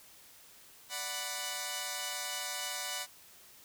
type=chord; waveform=5% pulse; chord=B minor; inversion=first; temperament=equal; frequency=587.3 / 740 / 987.8 Hz; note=D5 / F#5 / B5; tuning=0 / 0 / 0 cents; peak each=-31 / -28 / -28 dBFS; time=0.89-3.07 s; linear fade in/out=50 ms; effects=white hiss -57 dBFS RMS until 3.64 s